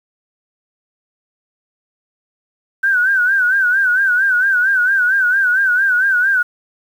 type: tone with vibrato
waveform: sine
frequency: 1524 Hz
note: G6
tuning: 49 cents flat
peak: -11 dBFS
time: 2.83-6.43 s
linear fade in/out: 10 ms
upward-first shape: sine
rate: 4.4 Hz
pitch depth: 98 cents each way
effects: 7-bit